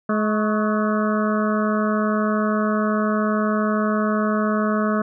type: harmonic tone with a mistuned harmonic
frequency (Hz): 212.8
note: G#3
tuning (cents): +42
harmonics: 1 / 2 / 3 / 5 / 6 / 7 / 8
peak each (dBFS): -20 / -27 / -26 / -28 / -28 / -31 / -38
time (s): 0.09-5.02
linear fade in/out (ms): 5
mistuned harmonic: 5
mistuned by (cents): +65
effects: none